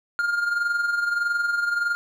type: tone with amplitude modulation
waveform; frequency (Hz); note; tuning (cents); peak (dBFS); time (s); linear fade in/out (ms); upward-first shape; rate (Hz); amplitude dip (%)
triangle; 1409; F6; +15; -17; 0.19-1.95; 0; sine; 21.6; 55
effects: none